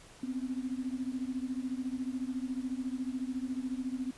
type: beating tone pair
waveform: sine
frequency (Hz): 252.6 / 266.6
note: B3 / C4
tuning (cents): +39 / +33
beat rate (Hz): 14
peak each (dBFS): -35 / -37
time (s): 0.23-4.11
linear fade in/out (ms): 5
effects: pink hiss -55 dBFS RMS until 4.17 s + resampled to 24000 Hz